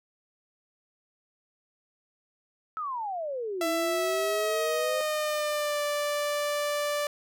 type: exponential two-way sweep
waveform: sine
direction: down then up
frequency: 1318.5 to 318.8 to 527 Hz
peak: -30 dBFS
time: 2.77-5.01 s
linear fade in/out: 0 ms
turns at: 3.67 s
type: tone with pitch glide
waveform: sawtooth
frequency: 666 to 586.5 Hz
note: E5 to D5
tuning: +18 to -2 cents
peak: -23 dBFS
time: 3.61-7.07 s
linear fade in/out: 2 ms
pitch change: -220 cents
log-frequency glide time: 3.74-5.82 s
effects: none